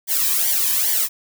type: noise with flanger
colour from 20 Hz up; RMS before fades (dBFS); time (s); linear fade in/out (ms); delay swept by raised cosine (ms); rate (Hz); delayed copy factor
blue; -19; 0.07-1.09; 50; 0.75 to 1.47; 2.4; -0.9
effects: none